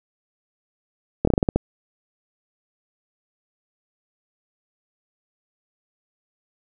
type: slowing click train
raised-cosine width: 2 ms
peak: -4 dBFS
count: 8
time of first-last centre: 1.25-1.56 s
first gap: 24 ms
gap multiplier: 1.2
effects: none